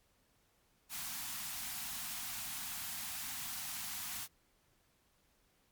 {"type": "band-stop noise", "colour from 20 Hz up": "white", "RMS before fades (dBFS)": -42, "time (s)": [0.89, 4.28], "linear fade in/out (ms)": 50, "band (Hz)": [290, 670], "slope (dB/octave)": 96, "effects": ["pink hiss -73 dBFS RMS until 5.71 s", "MP3 96 kbps"]}